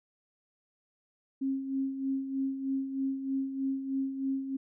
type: tone with tremolo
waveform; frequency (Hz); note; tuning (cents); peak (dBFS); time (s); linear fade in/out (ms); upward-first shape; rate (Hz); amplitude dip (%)
sine; 269.2; C4; +49; -27; 1.41-4.57; 10; sine; 3.2; 60
effects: none